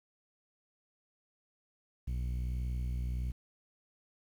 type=tone with low-pass filter; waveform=sawtooth; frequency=61.4 Hz; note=B1; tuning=9 cents flat; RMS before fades=-35 dBFS; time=2.07-3.32 s; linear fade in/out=10 ms; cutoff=130 Hz; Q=0.77; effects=10-bit